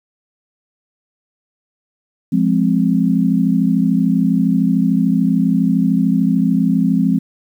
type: chord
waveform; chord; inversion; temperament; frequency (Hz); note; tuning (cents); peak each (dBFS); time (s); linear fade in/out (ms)
sine; F minor; none; equal; 174.61 / 207.7 / 261.6; F3 / Ab3 / C4; 0 / 0 / 0; -16; 2.32-7.19; 10
effects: 8-bit